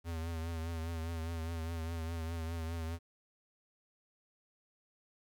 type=tone with vibrato; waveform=square; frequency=82.41 Hz; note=E2; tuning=in tune; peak=-37 dBFS; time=0.04-2.99 s; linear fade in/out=50 ms; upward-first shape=triangle; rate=4.9 Hz; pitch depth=55 cents each way; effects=11-bit